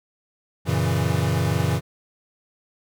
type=chord; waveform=square; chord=F# dominant seventh; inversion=none; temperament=equal; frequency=92.5 / 116.54 / 138.59 / 164.81 Hz; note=F#2 / A#2 / C#3 / E3; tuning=0 / 0 / 0 / 0 cents; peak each=-26 dBFS; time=0.65-1.81 s; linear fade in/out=50 ms; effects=none